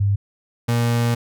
sine / 35% pulse tone pair in turn, 100.2 / 118.27 Hz, G2 / A#2, +38 / +25 cents, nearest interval minor third, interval 287 cents, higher second, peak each -15 dBFS, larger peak neither, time 0-0.16 / 0.68-1.15 s, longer second, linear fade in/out 10 ms, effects none

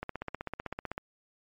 click train, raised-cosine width 0.5 ms, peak -20 dBFS, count 16, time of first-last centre 0.03-0.979 s, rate 15.8 Hz, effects MP3 48 kbps

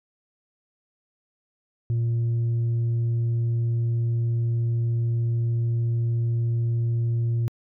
sine tone, 116.7 Hz, A#2, 2 cents sharp, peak -18 dBFS, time 1.9-7.48 s, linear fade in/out 0 ms, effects tanh soft clip ceiling -20 dBFS

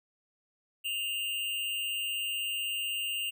square tone with amplitude modulation, 2800 Hz, F7, 4 cents sharp, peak -29 dBFS, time 0.84-3.31 s, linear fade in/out 20 ms, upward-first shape sine, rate 216 Hz, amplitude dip 60%, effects none

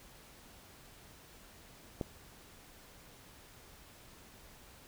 click, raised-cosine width 2 ms, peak -21 dBFS, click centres 2.012 s, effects pink hiss -57 dBFS RMS until 4.87 s

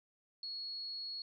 sine tone, 4338 Hz, C#8, 38 cents flat, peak -40 dBFS, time 0.43-1.22 s, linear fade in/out 2 ms, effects none

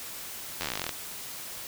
slowing click train, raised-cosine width 0.2 ms, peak -13 dBFS, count 17, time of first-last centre 0.61-0.892 s, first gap 11 ms, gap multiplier 1.06, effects white hiss -40 dBFS RMS until 1.67 s

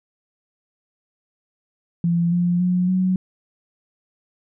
sine tone with pitch steps, 170.6 / 175.4 / 180.33 / 185.4 Hz, F3 / F3 / F#3 / F#3, -40 / +8 / -44 / +4 cents, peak -16 dBFS, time 2.04-3.16 s, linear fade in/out 2 ms, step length 280 ms, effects none

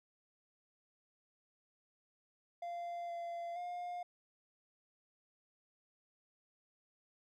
triangle tone with pitch steps, 692 / 686 / 709 Hz, F5 / F5 / F5, -16 / -31 / +26 cents, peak -38 dBFS, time 2.62-4.03 s, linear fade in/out 5 ms, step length 470 ms, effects none

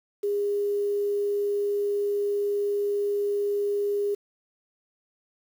sine tone with quantisation, 407.6 Hz, G#4, 32 cents flat, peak -23 dBFS, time 0.23-4.15 s, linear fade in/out 10 ms, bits 8, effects none

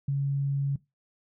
sine tone, 139.4 Hz, C#3, 10 cents sharp, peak -24 dBFS, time 0.08-0.76 s, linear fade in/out 5 ms, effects noise-tail reverb RT60 0.2 s tail -19 dB re dry

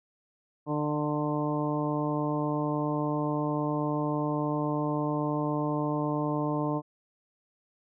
harmonic tone with a mistuned harmonic, 149.4 Hz, D3, 30 cents sharp, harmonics 1 / 2 / 3 / 4 / 5 / 6 / 7, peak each -32 / -30 / -36 / -35 / -40 / -37 / -37 dBFS, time 0.66-6.82 s, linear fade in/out 50 ms, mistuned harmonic 5, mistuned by -20 cents, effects none

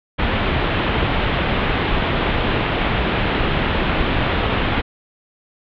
pink low-pass noise, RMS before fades -19 dBFS, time 0.18-4.82 s, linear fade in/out 20 ms, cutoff 3500 Hz, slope 48 dB/octave, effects none

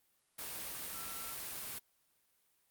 sine tone in noise, 1343 Hz, E6, 32 cents sharp, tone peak -50 dBFS, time 0.94-1.34 s, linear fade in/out 10 ms, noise white, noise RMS -43 dBFS, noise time 0.38-1.79 s, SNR -10 dB, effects white hiss -75 dBFS RMS until 2.7 s + Opus 32 kbps

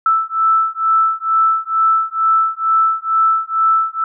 sine beating tone pair, 1318.5 / 1320.7 Hz, E6 / E6, 0 / +3 cents, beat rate 2.2 Hz, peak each -15 dBFS, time 0.06-4.04 s, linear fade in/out 2 ms, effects none

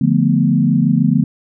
sine chord, B half-diminished seventh, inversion first, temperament equal, 146.83 / 174.61 / 220 / 246.9 Hz, D3 / F3 / A3 / B3, 0 / 0 / 0 / 0 cents, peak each -16 dBFS, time 0.01-1.24 s, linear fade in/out 5 ms, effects none

